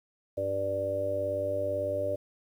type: harmonic tone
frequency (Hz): 98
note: G2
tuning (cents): 0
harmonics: 1 / 3 / 4 / 5 / 6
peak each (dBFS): -39 / -41 / -41 / -36 / -29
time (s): 0.37-2.16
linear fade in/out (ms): 10
effects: 10-bit